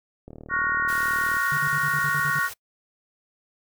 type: click train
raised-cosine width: 2 ms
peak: -27 dBFS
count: 43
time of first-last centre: 0.28-1.368 s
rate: 38.6 Hz
type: chord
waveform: sine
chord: Gb major seventh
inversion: second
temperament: equal with one note detuned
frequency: 1108.7 / 1419.7 / 1480 / 1864.7 Hz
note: Db6 / F6 / Gb6 / Bb6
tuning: 0 / +28 / 0 / 0 cents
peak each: -27 dBFS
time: 0.49-2.5 s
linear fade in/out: 50 ms
type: band-stop noise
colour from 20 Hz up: white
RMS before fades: -38 dBFS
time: 0.88-2.54 s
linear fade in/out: 10 ms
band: 170 to 360 Hz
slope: 48 dB/octave
type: tone with tremolo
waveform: triangle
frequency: 146.83 Hz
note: D3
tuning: in tune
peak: -27 dBFS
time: 1.52-2.39 s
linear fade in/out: 0 ms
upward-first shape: square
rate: 9.6 Hz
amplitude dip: 80%
effects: noise-tail reverb RT60 0.1 s tail -24 dB re dry